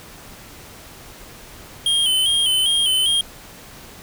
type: tone with vibrato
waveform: square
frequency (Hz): 3136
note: G7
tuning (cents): 0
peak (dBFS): -16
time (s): 1.86-3.21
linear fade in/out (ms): 2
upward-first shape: square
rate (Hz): 2.5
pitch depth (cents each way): 50
effects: pink hiss -41 dBFS RMS until 4.02 s